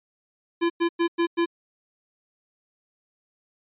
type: tone bursts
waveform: square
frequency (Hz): 339.8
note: F4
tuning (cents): -47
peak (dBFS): -20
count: 5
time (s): 0.61-1.46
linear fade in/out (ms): 20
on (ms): 90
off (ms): 100
effects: resampled to 8000 Hz